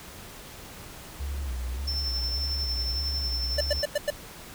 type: tone with vibrato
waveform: sine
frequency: 65.41 Hz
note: C2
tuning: in tune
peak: -29 dBFS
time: 1.19-3.81 s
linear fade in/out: 20 ms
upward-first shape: square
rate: 1.7 Hz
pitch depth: 100 cents each way
type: tone with tremolo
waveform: triangle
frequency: 5350 Hz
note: E8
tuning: 25 cents sharp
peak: -26 dBFS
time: 1.87-3.84 s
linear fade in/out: 10 ms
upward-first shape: triangle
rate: 11 Hz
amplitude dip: 45%
type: tone bursts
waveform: square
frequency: 587.3 Hz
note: D5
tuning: in tune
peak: -23 dBFS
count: 5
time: 3.58-4.104 s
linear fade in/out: 5 ms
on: 28 ms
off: 96 ms
effects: pink hiss -44 dBFS RMS until 4.54 s